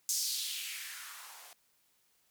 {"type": "noise with band-pass filter sweep", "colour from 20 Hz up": "violet", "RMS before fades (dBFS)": -39, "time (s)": [0.09, 1.53], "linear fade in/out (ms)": 0, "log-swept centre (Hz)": [6300, 650], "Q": 2.6, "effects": ["white hiss -72 dBFS RMS until 2.3 s"]}